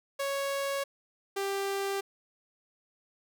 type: tone pair in turn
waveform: sawtooth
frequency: 554.4 / 394.2 Hz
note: C#5 / G4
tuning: 0 / +10 cents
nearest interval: tritone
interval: 590 cents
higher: first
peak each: -26 dBFS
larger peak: neither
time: 0.19-0.84 / 1.36-2.01 s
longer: neither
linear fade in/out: 10 ms
effects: none